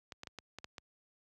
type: clicks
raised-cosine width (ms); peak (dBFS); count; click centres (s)
0.2; -27; 7; 0.122 / 0.234 / 0.272 / 0.387 / 0.586 / 0.644 / 0.782
effects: high-pass 60 Hz 12 dB/octave